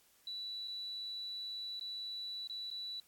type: tone with dropouts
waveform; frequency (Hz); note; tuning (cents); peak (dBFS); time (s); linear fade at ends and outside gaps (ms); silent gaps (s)
sine; 3951; B7; 0; -40; 0.27-3; 2; 0.676-0.68 / 1.797-1.81 / 2.474-2.497 / 2.703-2.712
effects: white hiss -68 dBFS RMS until 3.07 s + AAC 64 kbps